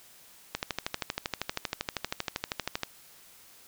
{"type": "click train", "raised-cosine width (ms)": 0.2, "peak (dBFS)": -12, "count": 30, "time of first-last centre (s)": [0.55, 2.833], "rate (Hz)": 12.7, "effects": ["white hiss -55 dBFS RMS until 3.67 s"]}